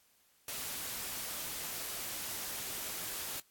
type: noise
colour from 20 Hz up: white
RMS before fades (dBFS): -40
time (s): 0.48-3.4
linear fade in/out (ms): 2
effects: white hiss -69 dBFS RMS until 3.5 s + AAC 64 kbps